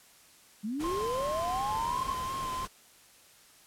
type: linear sweep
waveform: sine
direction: up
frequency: 196 to 1108.7 Hz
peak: -31 dBFS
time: 0.63-2.14 s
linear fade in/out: 20 ms
type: noise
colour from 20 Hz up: pink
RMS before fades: -41 dBFS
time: 0.79-2.68 s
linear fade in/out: 20 ms
type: tone with vibrato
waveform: triangle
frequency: 1047 Hz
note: C6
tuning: 1 cent sharp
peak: -31 dBFS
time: 0.84-2.65 s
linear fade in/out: 0 ms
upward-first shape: sine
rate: 2.8 Hz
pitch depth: 38 cents each way
effects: white hiss -58 dBFS RMS until 3.66 s + low-pass 12000 Hz 12 dB/octave